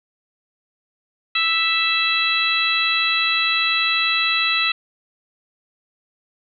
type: harmonic tone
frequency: 659.3 Hz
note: E5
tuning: in tune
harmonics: 2 / 3 / 4 / 5 / 6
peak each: -25 / -26 / -20 / -26 / -22 dBFS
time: 1.35-4.72 s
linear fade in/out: 5 ms
effects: none